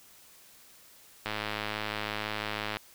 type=click train; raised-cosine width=0.3 ms; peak=-16 dBFS; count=161; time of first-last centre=1.26-2.769 s; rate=106 Hz; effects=white hiss -56 dBFS RMS until 2.94 s